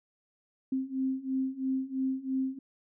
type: beating tone pair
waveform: sine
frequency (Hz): 262 / 265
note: C4 / C4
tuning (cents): +2 / +22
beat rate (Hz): 3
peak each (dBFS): -33 / -31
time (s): 0.72-2.59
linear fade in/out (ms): 5
effects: none